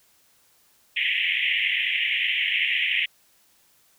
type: band-pass noise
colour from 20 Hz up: pink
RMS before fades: -24 dBFS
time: 0.96-3.06 s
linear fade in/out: 10 ms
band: 1900 to 3200 Hz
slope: 96 dB/octave
effects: white hiss -61 dBFS RMS until 3.98 s